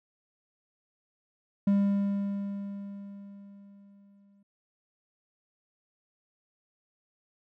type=tone with exponential decay; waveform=triangle; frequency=200 Hz; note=G3; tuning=35 cents sharp; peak=-18 dBFS; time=1.67-4.43 s; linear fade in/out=5 ms; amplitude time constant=600 ms; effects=none